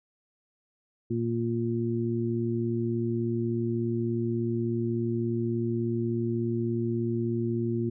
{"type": "harmonic tone", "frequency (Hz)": 116.54, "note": "A#2", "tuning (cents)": 0, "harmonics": [1, 2, 3], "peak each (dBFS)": [-30, -30, -30], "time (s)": [1.1, 7.9], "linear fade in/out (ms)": 10, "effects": []}